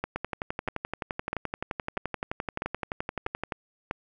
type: two click trains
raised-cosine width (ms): 0.5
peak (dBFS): -14 / -15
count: 7 / 40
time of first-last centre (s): 0.04-3.911 / 0.16-3.522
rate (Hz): 1.55 / 11.6
effects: none